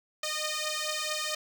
5% pulse beating tone pair, 611 / 615.5 Hz, D#5 / D#5, -32 / -19 cents, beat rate 4.5 Hz, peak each -22 dBFS, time 0.23-1.35 s, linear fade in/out 5 ms, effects none

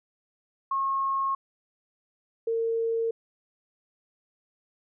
sine tone pair in turn, 1085 / 456.2 Hz, C#6 / A#4, -37 / -37 cents, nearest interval octave + minor third, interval 1500 cents, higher first, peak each -24 dBFS, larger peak neither, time 0.71-1.35 / 2.47-3.11 s, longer neither, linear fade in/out 5 ms, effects none

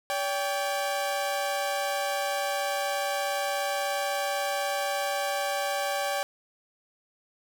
sawtooth tone pair together, 571 / 788.1 Hz, D5 / G5, -49 / +9 cents, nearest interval tritone, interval 558 cents, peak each -26 dBFS, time 0.1-6.23 s, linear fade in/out 0 ms, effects none

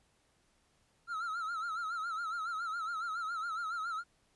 triangle tone with vibrato, 1337 Hz, E6, 24 cents sharp, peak -33 dBFS, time 1.07-4.04 s, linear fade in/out 50 ms, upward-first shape sine, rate 7.2 Hz, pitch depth 100 cents each way, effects pink hiss -72 dBFS RMS until 4.35 s + resampled to 24000 Hz

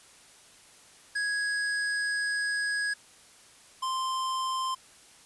square tone pair in turn, 1661.2 / 1044.4 Hz, G#6 / C6, 0 / -3 cents, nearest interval minor sixth, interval 803 cents, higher first, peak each -28 / -29 dBFS, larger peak first, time 1.15-2.94 / 3.82-4.75 s, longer first, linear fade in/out 10 ms, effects white hiss -55 dBFS RMS until 5.25 s + resampled to 24000 Hz

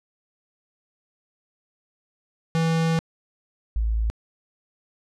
square / sine tone pair in turn, 163.5 / 55.12 Hz, E3 / A1, -14 / +4 cents, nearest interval octave + perfect fifth, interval 1882 cents, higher first, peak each -20 dBFS, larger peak neither, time 2.55-2.99 / 3.76-4.1 s, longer first, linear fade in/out 0 ms, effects low-pass 7000 Hz 12 dB/octave

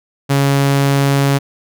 sawtooth tone, 139.2 Hz, C#3, 8 cents sharp, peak -7 dBFS, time 0.29-1.39 s, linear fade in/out 20 ms, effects none

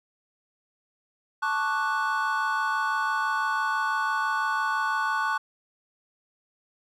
triangle chord, D major seventh, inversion second, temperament equal, 880 / 1108.7 / 1174.7 / 1480 Hz, A5 / C#6 / D6 / F#6, 0 / 0 / 0 / 0 cents, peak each -28 / -27 / -32 / -26 dBFS, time 1.42-5.38 s, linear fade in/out 10 ms, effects none

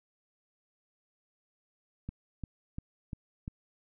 click train, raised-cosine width 5 ms, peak -25 dBFS, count 5, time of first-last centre 2.09-3.479 s, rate 2.88 Hz, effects none

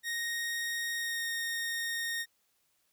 sawtooth tone with pitch glide, 1864.7 to 1851.8 Hz, A#6 to A#6, 0 to -12 cents, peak -29 dBFS, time 0.03-2.26 s, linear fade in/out 50 ms, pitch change -12 cents, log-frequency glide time 0.95-1.27 s, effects white hiss -74 dBFS RMS until 2.92 s

